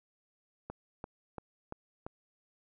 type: click train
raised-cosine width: 1 ms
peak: -26 dBFS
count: 5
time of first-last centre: 0.7-2.065 s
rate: 2.93 Hz
effects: none